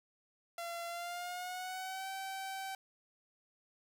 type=tone with pitch glide; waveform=sawtooth; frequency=683 to 771.1 Hz; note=F5 to G5; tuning=-39 to -29 cents; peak=-36 dBFS; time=0.58-2.75 s; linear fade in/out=2 ms; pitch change=+210 cents; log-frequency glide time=0.87-2.08 s; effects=11-bit